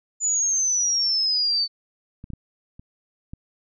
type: exponential sweep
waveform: sine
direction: down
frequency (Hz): 7040 to 4507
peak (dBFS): -19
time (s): 0.2-1.68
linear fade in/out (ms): 50
type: clicks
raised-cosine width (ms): 5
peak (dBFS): -26 / -23 / -23 / -30 / -23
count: 5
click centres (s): 2.241 / 2.303 / 2.335 / 2.795 / 3.335
effects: none